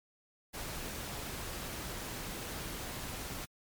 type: noise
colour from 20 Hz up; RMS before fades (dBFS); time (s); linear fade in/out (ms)
pink; -41; 0.53-3.46; 20
effects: MP3 96 kbps